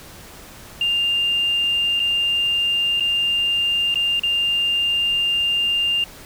sine tone with dropouts, 2800 Hz, F7, 4 cents sharp, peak -16 dBFS, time 0.81-6.04 s, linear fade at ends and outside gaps 2 ms, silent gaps 1.995-2 / 2.998-3.006 / 3.943-3.956 / 4.196-4.234 s, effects tanh soft clip ceiling -12 dBFS + pink hiss -41 dBFS RMS until 6.25 s

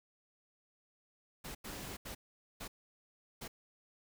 pink noise bursts at uneven times, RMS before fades -45 dBFS, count 5, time 1.44-1.55 / 1.64-1.97 / 2.05-2.15 / 2.6-2.68 / 3.41-3.48 s, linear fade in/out 10 ms, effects none

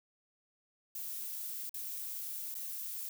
violet noise with dropouts, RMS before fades -41 dBFS, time 0.95-3.09 s, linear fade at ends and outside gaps 2 ms, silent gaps 1.694-1.742 / 2.543-2.551 s, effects none

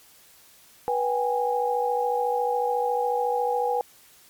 sine tone cluster, 488.3 / 771 / 825 Hz, B4 / G5 / G#5, -20 / -29 / -12 cents, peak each -25 / -30 / -25 dBFS, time 0.88-3.81 s, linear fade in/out 0 ms, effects white hiss -54 dBFS RMS until 4.29 s + MP3 96 kbps

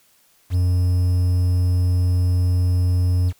triangle tone with quantisation, 90 Hz, F#2, 47 cents flat, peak -13 dBFS, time 0.5-3.33 s, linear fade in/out 50 ms, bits 7, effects white hiss -58 dBFS RMS until 3.39 s

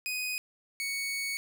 sawtooth tone pair in turn, 2497 / 2225 Hz, D#7 / C#7, +6 / +6 cents, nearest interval major second, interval 200 cents, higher first, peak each -28 dBFS, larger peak neither, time 0.06-0.38 / 0.8-1.37 s, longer second, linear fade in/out 0 ms, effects none

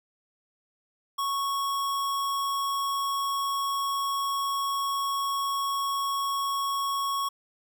square tone, 1106 Hz, C#6, 4 cents flat, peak -27 dBFS, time 1.18-7.29 s, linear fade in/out 10 ms, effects none

